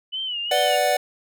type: tone with vibrato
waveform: sine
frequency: 2960 Hz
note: F#7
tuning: in tune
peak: -25 dBFS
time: 0.12-0.77 s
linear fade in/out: 20 ms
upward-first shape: sine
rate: 2.6 Hz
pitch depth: 98 cents each way
type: chord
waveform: square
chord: B minor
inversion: none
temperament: equal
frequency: 493.9 / 587.3 / 740 Hz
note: B4 / D5 / F#5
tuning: 0 / 0 / 0 cents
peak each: -27 / -22 / -22 dBFS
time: 0.51-0.97 s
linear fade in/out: 5 ms
effects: none